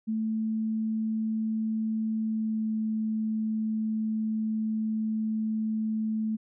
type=tone with pitch glide; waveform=sine; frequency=220 to 218.5 Hz; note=A3 to A3; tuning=0 to -12 cents; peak=-26 dBFS; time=0.07-6.37 s; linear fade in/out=20 ms; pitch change=-12 cents; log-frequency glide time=2.21-2.73 s; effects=none